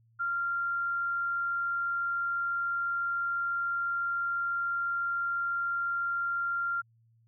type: tone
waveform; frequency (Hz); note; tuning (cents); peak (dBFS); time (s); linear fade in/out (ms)
sine; 1387; F6; -12; -28; 0.19-6.82; 20
effects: added 114 Hz sine -62 dBFS peak until 7.27 s